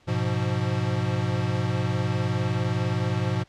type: chord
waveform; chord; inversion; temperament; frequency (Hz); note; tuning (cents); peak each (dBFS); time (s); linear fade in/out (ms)
square; F diminished; first; equal; 103.83 / 123.47 / 174.61; Ab2 / Cb3 / F3; 0 / 0 / 0; -28 / -27 / -31; 0.07-3.44; 20
effects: pink hiss -59 dBFS RMS until 3.48 s + low-pass 5000 Hz 12 dB/octave